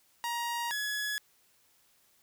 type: tone pair in turn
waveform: sawtooth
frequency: 944 / 1690.8 Hz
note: A#5 / G#6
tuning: +22 / +31 cents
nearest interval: minor seventh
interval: 1009 cents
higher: second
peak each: -28 / -28 dBFS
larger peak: neither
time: 0.24-0.71 / 0.71-1.18 s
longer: neither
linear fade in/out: 0 ms
effects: white hiss -67 dBFS RMS until 2.22 s